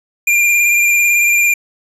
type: tone with vibrato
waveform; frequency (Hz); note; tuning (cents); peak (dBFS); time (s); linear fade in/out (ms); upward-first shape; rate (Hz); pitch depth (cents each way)
square; 2393; D7; +32; -10; 0.27-1.54; 5; sine; 18; 23
effects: resampled to 32000 Hz